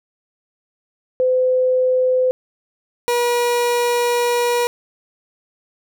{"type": "tone pair in turn", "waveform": ["sine", "30% pulse"], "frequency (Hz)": [510, 481.4], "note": ["C5", "B4"], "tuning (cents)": [-44, -44], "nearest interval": "minor second", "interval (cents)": 100, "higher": "first", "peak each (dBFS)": -13, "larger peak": "neither", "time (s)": [[1.2, 2.31], [3.08, 4.67]], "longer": "second", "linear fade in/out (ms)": 0, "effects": []}